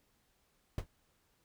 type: noise with exponential decay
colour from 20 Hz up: brown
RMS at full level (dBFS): -29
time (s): 0.78-0.87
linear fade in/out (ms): 2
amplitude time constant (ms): 19
effects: pink hiss -74 dBFS RMS until 1.44 s